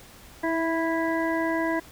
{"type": "harmonic tone with a mistuned harmonic", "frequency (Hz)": 329, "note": "E4", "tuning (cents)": -3, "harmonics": [1, 2, 3, 5, 6], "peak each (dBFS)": [-26, -29, -31, -33, -34], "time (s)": [0.43, 1.8], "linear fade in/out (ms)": 10, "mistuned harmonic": 1, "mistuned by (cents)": -16, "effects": ["pink hiss -49 dBFS RMS until 1.91 s"]}